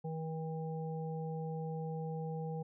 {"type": "harmonic tone", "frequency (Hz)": 160, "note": "D#3", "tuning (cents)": 49, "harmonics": [1, 3, 5], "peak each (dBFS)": [-38, -43, -47], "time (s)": [0.04, 2.63], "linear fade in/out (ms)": 10, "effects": []}